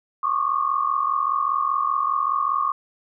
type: tone cluster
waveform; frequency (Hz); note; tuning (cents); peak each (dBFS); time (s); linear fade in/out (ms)
sine; 1089 / 1134 / 1210; C#6 / C#6 / D#6; -31 / +39 / -49; -24; 0.23-2.72; 5
effects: none